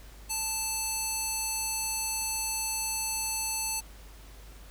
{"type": "tone with band-pass filter", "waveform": "square", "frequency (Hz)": 880, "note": "A5", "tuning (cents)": 0, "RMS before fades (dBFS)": -32, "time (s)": [0.29, 3.81], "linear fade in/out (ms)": 20, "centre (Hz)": 8800, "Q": 1.4, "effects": ["added 50 Hz sine -47 dBFS peak until 4.7 s", "pink hiss -54 dBFS RMS until 4.7 s"]}